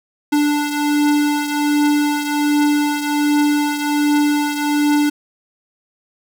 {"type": "beating tone pair", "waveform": "square", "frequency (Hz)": [293.7, 295], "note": ["D4", "D4"], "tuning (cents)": [0, 8], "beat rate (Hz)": 1.3, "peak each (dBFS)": [-16, -22], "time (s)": [0.32, 5.1], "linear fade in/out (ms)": 10, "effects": []}